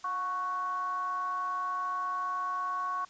sine tone with frequency modulation, 1108.7 Hz, C#6, in tune, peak -30 dBFS, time 0.04-3.05 s, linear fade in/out 5 ms, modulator 388 Hz, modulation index 0.46, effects white hiss -57 dBFS RMS until 3.09 s + resampled to 16000 Hz

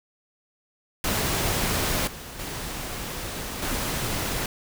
pink noise with level steps, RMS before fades -25 / -39 / -33 / -28 dBFS, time 1.04-4.46 s, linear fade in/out 2 ms, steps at 2.07 / 2.39 / 3.62 s, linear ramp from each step 5 ms, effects none

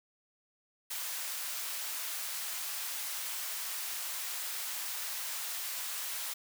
white high-pass noise, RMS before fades -38 dBFS, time 0.9-6.34 s, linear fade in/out 10 ms, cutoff 840 Hz, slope 12 dB/octave, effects none

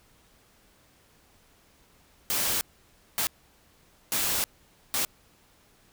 white noise bursts at uneven times, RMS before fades -27 dBFS, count 4, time 2.3-2.61 / 3.18-3.27 / 4.12-4.44 / 4.94-5.05 s, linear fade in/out 0 ms, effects pink hiss -61 dBFS RMS until 5.92 s

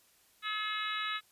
harmonic tone with a mistuned harmonic, 427.1 Hz, G#4, 48 cents sharp, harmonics 3 / 4 / 5 / 6 / 7 / 8 / 9, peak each -37 / -40 / -41 / -43 / -45 / -45 / -40 dBFS, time 0.42-1.21 s, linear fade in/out 50 ms, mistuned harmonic 7, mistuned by -24 cents, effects white hiss -66 dBFS RMS until 1.31 s + resampled to 32000 Hz

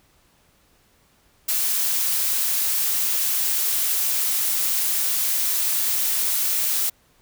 blue noise, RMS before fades -22 dBFS, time 1.48-6.9 s, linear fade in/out 10 ms, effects pink hiss -60 dBFS RMS until 7.21 s

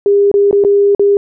sine tone with dropouts, 403.3 Hz, G4, 49 cents sharp, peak -6 dBFS, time 0.06-1.17 s, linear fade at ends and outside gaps 1 ms, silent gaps 0.315-0.34 / 0.511-0.528 / 0.639-0.648 / 0.949-0.995 s, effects none

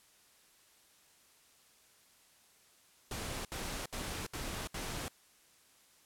pink noise bursts, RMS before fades -40 dBFS, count 5, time 3.11-5.082 s, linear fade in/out 2 ms, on 340 ms, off 68 ms, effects white hiss -65 dBFS RMS until 6.05 s + low-pass 12000 Hz 12 dB/octave

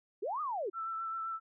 sine linear two-way sweep, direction up then down, 341.9 to 1268 to 341.9 Hz, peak -33 dBFS, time 0.22-0.7 s, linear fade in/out 10 ms, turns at 0.41 s
sine tone with vibrato, 1332 Hz, E6, 18 cents sharp, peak -35 dBFS, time 0.73-1.4 s, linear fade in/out 50 ms, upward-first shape triangle, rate 7.6 Hz, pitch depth 24 cents each way
effects none

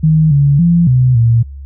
sine tone with pitch steps, 157.1 / 142 / 171 / 126.9 / 116.1 Hz, D#3 / C#3 / F3 / B2 / A#2, +17 / +42 / -36 / +47 / -7 cents, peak -6 dBFS, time 0.03-1.43 s, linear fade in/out 10 ms, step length 280 ms, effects added 69 Hz sine -26 dBFS peak until 1.65 s

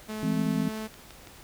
sawtooth tone with pitch glide, 216 to 218 Hz, A3 to A3, -32 to -16 cents, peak -29 dBFS, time 0.08-0.88 s, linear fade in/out 20 ms, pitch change +16 cents, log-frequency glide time 0.25-0.35 s
sine chord, E augmented, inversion none, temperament equal, 164.81 / 207.7 / 261.6 Hz, E3 / G#3 / B#3, 0 / 0 / 0 cents, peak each -29 dBFS, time 0.23-0.69 s, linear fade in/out 2 ms
click train, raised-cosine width 0.2 ms, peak -28 dBFS, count 5, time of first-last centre 0.61-1.272 s, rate 6.04 Hz
effects pink hiss -50 dBFS RMS until 1.43 s

